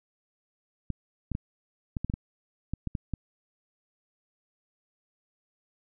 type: clicks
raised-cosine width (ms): 5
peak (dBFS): -18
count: 11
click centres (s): 0.903 / 1.317 / 1.351 / 1.968 / 2.046 / 2.099 / 2.139 / 2.736 / 2.873 / 2.952 / 3.137
effects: none